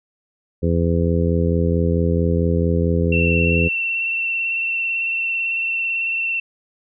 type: harmonic tone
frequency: 84.5 Hz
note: E2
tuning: 43 cents sharp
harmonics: 1 / 2 / 3 / 4 / 5 / 6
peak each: -19 / -20 / -25 / -27 / -24 / -25 dBFS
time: 0.62-3.69 s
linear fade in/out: 20 ms
type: tone with vibrato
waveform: sine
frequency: 2700 Hz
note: E7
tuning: 41 cents sharp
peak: -19 dBFS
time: 3.12-6.4 s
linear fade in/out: 5 ms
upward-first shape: sine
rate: 18 Hz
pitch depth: 22 cents each way
effects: none